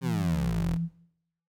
sine tone, 167.6 Hz, E3, 29 cents sharp, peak -27 dBFS, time 0.01-0.89 s, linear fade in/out 50 ms
20% pulse exponential sweep, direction down, 137.1 to 36.71 Hz, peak -25 dBFS, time 0.01-0.78 s, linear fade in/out 50 ms
effects noise-tail reverb RT60 0.7 s tail -19 dB re dry

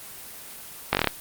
slowing click train, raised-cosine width 0.3 ms, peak -3 dBFS, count 7, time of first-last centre 0.93-1.073 s, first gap 19 ms, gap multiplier 1.09, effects white hiss -41 dBFS RMS until 1.2 s + Opus 24 kbps

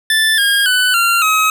25% pulse tone with pitch steps, 1760 / 1623.3 / 1497.2 / 1380.9 / 1273.6 Hz, A6 / G#6 / F#6 / F6 / D#6, 0 / -40 / +20 / -20 / +40 cents, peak -7 dBFS, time 0.1-1.5 s, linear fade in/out 2 ms, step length 280 ms, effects none

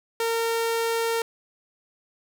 sawtooth tone, 458.5 Hz, A#4, 29 cents flat, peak -19 dBFS, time 0.2-1.22 s, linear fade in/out 2 ms, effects none

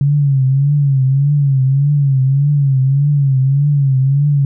sine tone with vibrato, 138.59 Hz, C#3, in tune, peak -9 dBFS, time 0.01-4.45 s, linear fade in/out 2 ms, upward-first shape triangle, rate 1.7 Hz, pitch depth 110 cents each way, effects none

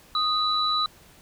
sine tone pair together, 1244.5 / 3951 Hz, D#6 / B7, 0 / 0 cents, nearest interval octave + minor sixth, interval 2000 cents, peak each -24 dBFS, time 0.15-0.86 s, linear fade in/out 2 ms, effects pink hiss -53 dBFS RMS until 1.21 s

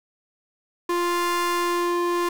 45% pulse ring-modulated tone, 349.2 Hz, F4, in tune, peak -18 dBFS, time 0.89-2.29 s, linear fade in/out 5 ms, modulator 698 Hz, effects none

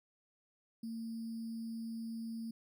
sine tone with sample-and-hold, 227.1 Hz, A#3, 45 cents flat, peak -39 dBFS, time 0.83-2.51 s, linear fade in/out 5 ms, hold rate 4900 Hz, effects none

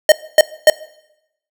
square tone bursts, 617 Hz, D#5, 15 cents flat, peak -4 dBFS, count 3, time 0.09-0.7 s, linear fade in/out 2 ms, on 30 ms, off 260 ms, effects noise-tail reverb RT60 0.8 s tail -19 dB re dry

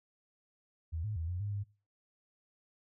sine tone with pitch steps, 81.3 / 106.7 / 81.5 / 89.3 / 102.6 / 101.3 Hz, E2 / G#2 / E2 / F2 / G#2 / G#2, -23 / +47 / -19 / +39 / -21 / -43 cents, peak -34 dBFS, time 0.92-1.64 s, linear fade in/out 20 ms, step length 120 ms, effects noise-tail reverb RT60 0.3 s tail -19 dB re dry

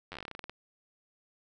slowing click train, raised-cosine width 0.3 ms, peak -25 dBFS, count 15, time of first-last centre 0.12-0.496 s, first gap 10 ms, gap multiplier 1.14, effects none

